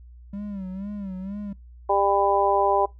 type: tone with vibrato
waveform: triangle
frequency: 196 Hz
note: G3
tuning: in tune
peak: -28 dBFS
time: 0.33-1.53 s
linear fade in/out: 5 ms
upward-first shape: sine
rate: 2.1 Hz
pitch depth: 100 cents each way
type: harmonic tone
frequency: 199.1 Hz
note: G3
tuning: 27 cents sharp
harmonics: 2 / 3 / 4 / 5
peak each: -24 / -24 / -22 / -24 dBFS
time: 1.89-2.86 s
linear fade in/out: 10 ms
effects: noise-tail reverb RT60 0.2 s tail -22 dB re dry + added 60 Hz sine -43 dBFS peak until 2.99 s